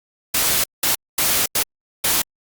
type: noise bursts at uneven times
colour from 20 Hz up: white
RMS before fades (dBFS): -18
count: 5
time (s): 0.34-0.64 / 0.83-0.95 / 1.18-1.46 / 1.55-1.63 / 2.04-2.22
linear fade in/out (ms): 5
effects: Opus 48 kbps